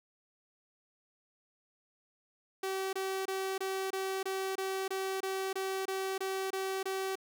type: tone bursts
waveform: sawtooth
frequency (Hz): 383.2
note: G4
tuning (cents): -39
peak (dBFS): -29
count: 14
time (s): 2.63-7.155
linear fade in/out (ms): 5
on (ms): 300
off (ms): 25
effects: none